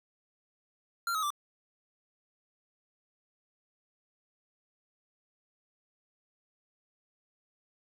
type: tone with pitch steps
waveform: square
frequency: 1379 / 1271.9 / 1173.1 Hz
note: F6 / D#6 / D6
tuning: -22 / +38 / -2 cents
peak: -30 dBFS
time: 1.07-1.304 s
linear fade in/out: 2 ms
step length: 78 ms
effects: none